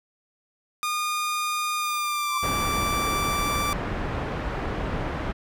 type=tone with pitch glide; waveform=sawtooth; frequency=1219 to 1169.3 Hz; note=D#6 to D6; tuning=-36 to -8 cents; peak=-21 dBFS; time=0.83-3.73 s; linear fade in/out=0 ms; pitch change=-72 cents; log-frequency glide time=1.77-2.43 s
type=tone with exponential growth; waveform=sine; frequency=1046.5 Hz; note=C6; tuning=in tune; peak=-24 dBFS; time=2.19-2.38 s; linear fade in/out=5 ms; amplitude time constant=40 ms
type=low-pass noise; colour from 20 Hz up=pink; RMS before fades=-29 dBFS; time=2.42-5.33 s; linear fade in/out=20 ms; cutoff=1700 Hz; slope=12 dB/octave
effects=none